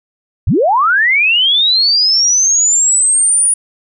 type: linear sweep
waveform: sine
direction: up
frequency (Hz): 51.91 to 9730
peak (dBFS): -8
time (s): 0.47-3.54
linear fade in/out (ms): 5
effects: none